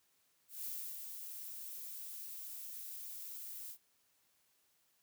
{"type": "noise with ADSR envelope", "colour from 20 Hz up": "violet", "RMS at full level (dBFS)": -42, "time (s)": [0.48, 3.78], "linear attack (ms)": 170, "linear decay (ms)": 350, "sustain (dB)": -5, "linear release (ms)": 79, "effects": ["white hiss -75 dBFS RMS until 5.02 s", "high-pass 60 Hz 12 dB/octave"]}